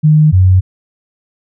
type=tone pair in turn; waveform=sine; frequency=153.4 / 92.99 Hz; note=D#3 / F#2; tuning=-24 / +9 cents; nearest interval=major sixth; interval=867 cents; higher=first; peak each=-4 dBFS; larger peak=neither; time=0.03-0.32 / 0.32-0.61 s; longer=neither; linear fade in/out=20 ms; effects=none